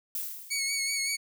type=noise with exponential decay; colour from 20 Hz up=violet; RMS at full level=-31 dBFS; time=0.15-0.94 s; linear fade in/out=2 ms; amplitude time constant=170 ms
type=tone with vibrato; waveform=15% pulse; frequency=2217 Hz; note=C#7; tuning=in tune; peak=-21 dBFS; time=0.5-1.17 s; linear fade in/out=20 ms; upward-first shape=sine; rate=5.3 Hz; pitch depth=35 cents each way
effects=none